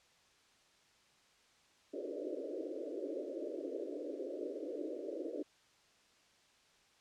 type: band-pass noise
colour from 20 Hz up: pink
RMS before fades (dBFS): -42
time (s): 1.93-5.43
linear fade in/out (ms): 10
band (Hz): 280 to 600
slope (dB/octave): 96
effects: white hiss -68 dBFS RMS until 7 s + low-pass 6000 Hz 12 dB/octave